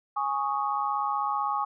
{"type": "chord", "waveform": "sine", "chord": "Ab suspended fourth", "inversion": "none", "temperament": "equal", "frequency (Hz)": [830.6, 1108.7, 1244.5], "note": ["Ab5", "Db6", "Eb6"], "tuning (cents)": [0, 0, 0], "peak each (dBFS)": [-29, -29, -32], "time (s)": [0.16, 1.65], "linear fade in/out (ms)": 10, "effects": []}